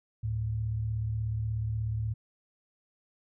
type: tone pair together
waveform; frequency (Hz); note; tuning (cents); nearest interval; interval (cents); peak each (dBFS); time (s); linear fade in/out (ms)
sine; 73.42 / 110; D2 / A2; 0 / 0; perfect fifth; 700; -37 / -29; 0.23-2.14; 10
effects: none